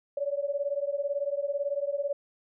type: beating tone pair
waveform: sine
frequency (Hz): 560 / 578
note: C#5 / D5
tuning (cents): +18 / -28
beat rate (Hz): 18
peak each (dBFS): -30 / -31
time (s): 0.17-2.13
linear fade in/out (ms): 5
effects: none